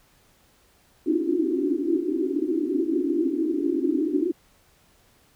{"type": "band-pass noise", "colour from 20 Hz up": "white", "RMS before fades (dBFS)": -24, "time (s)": [1.06, 4.32], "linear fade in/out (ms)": 10, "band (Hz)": [270, 370], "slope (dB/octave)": 96, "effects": ["pink hiss -60 dBFS RMS until 5.35 s"]}